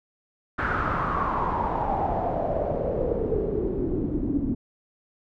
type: noise with low-pass filter sweep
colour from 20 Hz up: pink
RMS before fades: -26 dBFS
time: 0.58-4.55 s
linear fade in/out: 10 ms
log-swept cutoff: 1500 to 260 Hz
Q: 5.5
effects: none